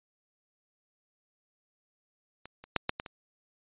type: clicks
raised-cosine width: 0.3 ms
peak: -28 / -30 / -9 / -11 / -17 / -26 dBFS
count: 6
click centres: 2.456 / 2.64 / 2.763 / 2.894 / 2.999 / 3.062 s
effects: resampled to 8000 Hz